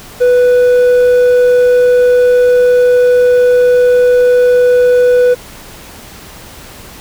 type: tone with hard clipping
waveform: sine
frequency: 493.9 Hz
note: B4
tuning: in tune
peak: -6 dBFS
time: 0.2-5.35 s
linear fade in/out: 20 ms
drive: 3 dB
effects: pink hiss -33 dBFS RMS until 7 s